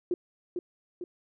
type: tone with echo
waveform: sine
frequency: 354.6 Hz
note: F4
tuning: 26 cents sharp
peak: -24 dBFS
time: 0.11-0.14 s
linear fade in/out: 2 ms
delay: 450 ms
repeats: 2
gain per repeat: -5 dB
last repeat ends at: 1.04 s
effects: none